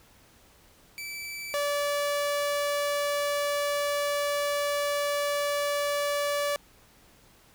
sawtooth tone pair in turn, 2316 / 577.5 Hz, D7 / D5, -25 / -29 cents, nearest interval 2 octaves, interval 2404 cents, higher first, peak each -32 / -22 dBFS, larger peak second, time 0.98-1.54 / 1.54-6.56 s, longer second, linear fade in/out 0 ms, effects pink hiss -58 dBFS RMS until 7.54 s

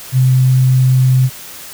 sine tone, 129.2 Hz, C3, 21 cents flat, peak -7 dBFS, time 0.12-1.3 s, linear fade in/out 50 ms, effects white hiss -32 dBFS RMS until 1.73 s

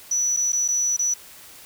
sine tone with dropouts, 5920 Hz, F#8, in tune, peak -19 dBFS, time 0.11-1.14 s, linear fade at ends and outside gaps 5 ms, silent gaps 0.365-0.37 / 0.522-0.529 / 0.68-0.685 / 0.966-0.991 s, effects white hiss -45 dBFS RMS until 1.65 s

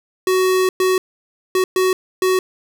square tone bursts at uneven times, 372.8 Hz, F#4, 13 cents sharp, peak -14 dBFS, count 5, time 0.27-0.69 / 0.8-0.98 / 1.55-1.64 / 1.76-1.93 / 2.22-2.39 s, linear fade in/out 2 ms, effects none

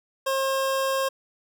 25% pulse tone, 536 Hz, C5, 42 cents sharp, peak -19 dBFS, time 0.26-1.09 s, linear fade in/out 10 ms, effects none

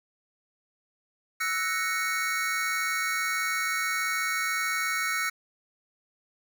square chord, F# dominant seventh, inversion third, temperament equal, 1318.5 / 1480 / 1864.7 / 2217 Hz, E6 / F#6 / A#6 / C#7, 0 / 0 / 0 / 0 cents, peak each -33 / -34 / -34 / -31 dBFS, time 1.4-5.3 s, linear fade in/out 10 ms, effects none

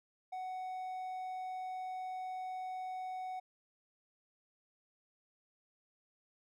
triangle tone, 744 Hz, F#5, 9 cents sharp, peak -37 dBFS, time 0.32-3.4 s, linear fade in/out 10 ms, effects none

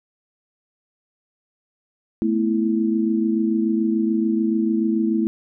sine chord, A suspended second, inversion none, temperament equal, 220 / 246.9 / 329.6 Hz, A3 / B3 / E4, 0 / 0 / 0 cents, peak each -20 / -26 / -21 dBFS, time 2.22-5.27 s, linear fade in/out 0 ms, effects none

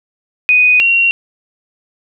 sine tone pair in turn, 2489 / 2747 Hz, D#7 / F7, 0 / -29 cents, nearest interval major second, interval 171 cents, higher second, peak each -6 / -8 dBFS, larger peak first, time 0.49-0.8 / 0.8-1.11 s, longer neither, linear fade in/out 0 ms, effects none

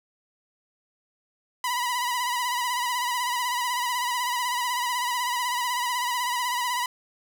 sawtooth tone with vibrato, 982 Hz, B5, 10 cents flat, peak -21 dBFS, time 1.64-6.86 s, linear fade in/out 2 ms, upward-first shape sine, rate 16 Hz, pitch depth 56 cents each way, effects none

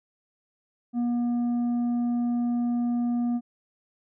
sine tone with tanh clipping, 240 Hz, B3, 49 cents flat, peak -24 dBFS, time 0.93-3.41 s, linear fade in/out 50 ms, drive 5 dB, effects none

